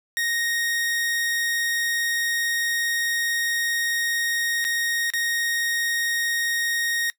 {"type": "tone with dropouts", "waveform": "sawtooth", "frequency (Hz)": 1864.7, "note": "A#6", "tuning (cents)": 0, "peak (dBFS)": -19, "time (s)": [0.17, 7.1], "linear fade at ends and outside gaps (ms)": 0, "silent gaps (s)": [[4.643, 4.649], [5.102, 5.136]], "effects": ["noise-tail reverb RT60 0.1 s tail -20 dB re dry"]}